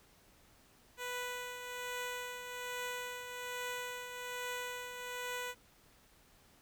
10% pulse tone with tremolo, 493.9 Hz, B4, in tune, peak -29 dBFS, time 0.97-5.55 s, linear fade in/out 50 ms, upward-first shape triangle, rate 1.2 Hz, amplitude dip 55%, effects pink hiss -65 dBFS RMS until 6.61 s

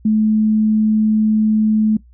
sine tone, 216.1 Hz, A3, 31 cents flat, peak -11 dBFS, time 0.05-1.97 s, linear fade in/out 5 ms, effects noise-tail reverb RT60 0.1 s tail -17 dB re dry + added 60 Hz sine -43 dBFS peak until 2.13 s

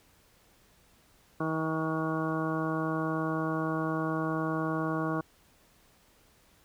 harmonic tone with a mistuned harmonic, 159.4 Hz, D#3, 42 cents sharp, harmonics 1 / 2 / 3 / 4 / 5 / 6 / 7 / 8 / 9, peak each -34 / -32 / -38 / -38 / -42 / -45 / -36 / -48 / -40 dBFS, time 1.4-5.21 s, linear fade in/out 5 ms, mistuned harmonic 6, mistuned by -29 cents, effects pink hiss -63 dBFS RMS until 6.64 s

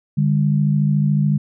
sine tone pair together, 148.04 / 201.9 Hz, D3 / G#3, +14 / -49 cents, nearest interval perfect fourth, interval 537 cents, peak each -15 / -19 dBFS, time 0.17-1.38 s, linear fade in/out 10 ms, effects none

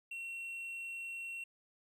triangle tone, 2725 Hz, F7, 43 cents flat, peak -39 dBFS, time 0.11-1.44 s, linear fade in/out 5 ms, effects 13-bit

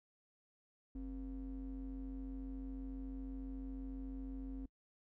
triangle ring-modulated tone, 110 Hz, A2, in tune, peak -37 dBFS, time 0.95-4.66 s, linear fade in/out 5 ms, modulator 157 Hz, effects noise-tail reverb RT60 0.1 s tail -24 dB re dry

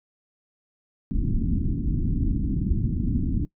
pink low-pass noise, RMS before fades -24 dBFS, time 1.11-3.45 s, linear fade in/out 0 ms, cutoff 300 Hz, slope 48 dB/octave, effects noise-tail reverb RT60 0.1 s tail -19 dB re dry

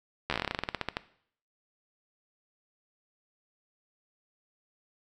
slowing click train, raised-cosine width 0.3 ms, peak -13 dBFS, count 19, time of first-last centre 0.3-0.969 s, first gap 12 ms, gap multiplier 1.12, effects noise-tail reverb RT60 0.6 s tail -17 dB re dry

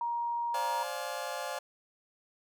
sine tone, 943 Hz, A#5, 20 cents sharp, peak -30 dBFS, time 0.01-0.83 s, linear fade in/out 2 ms
30% pulse chord, D half-diminished seventh, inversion third, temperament just, 528.6 / 587.3 / 704.8 / 845.8 Hz, C5 / D5 / F5 / Ab5, +18 / 0 / +16 / +31 cents, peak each -38 dBFS, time 0.54-1.59 s, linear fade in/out 5 ms
effects none

